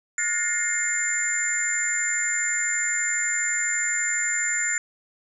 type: tone cluster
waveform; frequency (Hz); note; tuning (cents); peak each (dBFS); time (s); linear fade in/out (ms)
sine; 1434 / 1745 / 1837 / 2117 / 7160; F6 / A6 / A#6 / C7 / A8; +45 / -15 / -26 / +20 / +29; -31 / -33 / -30 / -29 / -25; 0.18-4.78; 2
effects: none